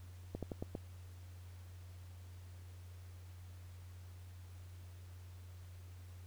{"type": "slowing click train", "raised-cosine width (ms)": 2, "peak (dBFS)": -27, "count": 5, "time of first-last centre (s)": [0.35, 0.752], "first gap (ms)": 77, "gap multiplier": 1.18, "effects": ["added 90 Hz sine -50 dBFS peak until 6.26 s", "pink hiss -65 dBFS RMS until 6.26 s"]}